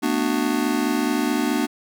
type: chord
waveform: square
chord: B minor seventh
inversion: third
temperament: just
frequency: 222.2 / 246.9 / 296.3 / 370.4 Hz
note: A3 / B3 / D4 / F#4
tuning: +17 / 0 / +15 / +2 cents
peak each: -28 / -25 / -24 / -29 dBFS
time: 0.02-1.67 s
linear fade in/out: 20 ms
effects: none